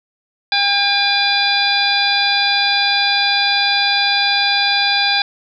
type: harmonic tone with a mistuned harmonic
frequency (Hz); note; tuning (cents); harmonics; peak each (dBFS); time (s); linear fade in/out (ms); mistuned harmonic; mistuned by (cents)
804; G5; +44; 1 / 2 / 3 / 4 / 5 / 6; -20 / -20 / -20 / -20 / -20 / -20; 0.52-5.22; 2; 4; +130
effects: none